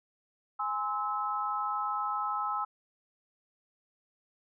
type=chord; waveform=sine; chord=Ab augmented; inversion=none; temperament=just; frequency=830.6 / 1038.3 / 1297.8 Hz; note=Ab5 / C6 / E6; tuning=0 / -14 / -27 cents; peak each=-35 / -36 / -32 dBFS; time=0.59-2.65 s; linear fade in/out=10 ms; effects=none